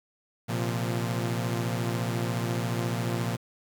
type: chord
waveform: sawtooth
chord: Bb suspended second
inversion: none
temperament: equal with one note detuned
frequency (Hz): 116.54 / 130.81 / 173.21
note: Bb2 / C3 / F3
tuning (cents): 0 / 0 / -14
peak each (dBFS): -25 / -31 / -29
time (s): 0.48-3.37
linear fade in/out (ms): 20
effects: 9-bit